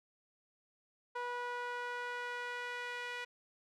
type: tone with band-pass filter sweep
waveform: sawtooth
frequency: 487.4 Hz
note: B4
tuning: 23 cents flat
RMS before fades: -41 dBFS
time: 1.15-3.25 s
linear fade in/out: 10 ms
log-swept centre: 1100 to 2100 Hz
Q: 1.6
effects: none